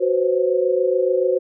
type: tone cluster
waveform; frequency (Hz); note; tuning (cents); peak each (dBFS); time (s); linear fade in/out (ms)
sine; 371 / 503 / 530; F#4 / B4 / C5; +5 / +32 / +22; -20; 0-1.39; 20
effects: none